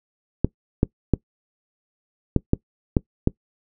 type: clicks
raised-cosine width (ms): 3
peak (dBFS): -3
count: 7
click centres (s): 0.446 / 0.831 / 1.137 / 2.363 / 2.534 / 2.968 / 3.274
effects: noise-tail reverb RT60 0.1 s tail -22 dB re dry